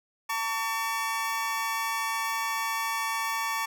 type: tone pair together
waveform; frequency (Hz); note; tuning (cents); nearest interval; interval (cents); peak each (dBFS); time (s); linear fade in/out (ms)
25% pulse; 901 / 1135.2; A5 / C#6; +41 / +41; major third; 400; -27; 0.29-3.66; 10
effects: none